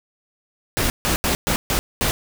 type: noise bursts at uneven times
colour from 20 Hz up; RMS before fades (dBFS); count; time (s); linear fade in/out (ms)
pink; -20; 6; 0.77-0.9 / 1.05-1.16 / 1.24-1.35 / 1.47-1.56 / 1.7-1.79 / 2.01-2.11; 0
effects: none